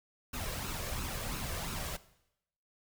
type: noise with flanger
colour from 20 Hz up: pink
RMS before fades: -38 dBFS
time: 0.33-1.97 s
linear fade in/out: 10 ms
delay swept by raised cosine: 0.74 to 1.84 ms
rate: 2.9 Hz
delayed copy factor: +0.55
effects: noise-tail reverb RT60 0.8 s tail -17 dB re dry